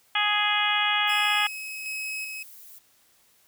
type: harmonic tone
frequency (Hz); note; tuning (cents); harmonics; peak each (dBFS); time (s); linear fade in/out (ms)
416.3; G#4; +4; 2 / 3 / 4 / 5 / 6 / 7 / 8; -29 / -29 / -29 / -29 / -29 / -29 / -29; 0.15-1.47; 5
type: noise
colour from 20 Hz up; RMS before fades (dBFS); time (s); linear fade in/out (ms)
violet; -47; 1.07-2.79; 10
type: tone with tremolo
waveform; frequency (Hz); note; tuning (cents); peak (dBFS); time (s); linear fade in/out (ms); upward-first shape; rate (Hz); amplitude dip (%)
40% pulse; 2558; D#7; +47; -29; 1.09-2.43; 5; square; 1.3; 35
effects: white hiss -62 dBFS RMS until 3.47 s